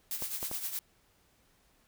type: noise with tremolo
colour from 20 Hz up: blue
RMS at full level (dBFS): -34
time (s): 0.11-0.79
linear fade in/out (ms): 0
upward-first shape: triangle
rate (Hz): 9.6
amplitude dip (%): 70
type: clicks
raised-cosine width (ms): 1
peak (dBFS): -26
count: 3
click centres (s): 0.223 / 0.429 / 0.514
effects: pink hiss -68 dBFS RMS until 1.87 s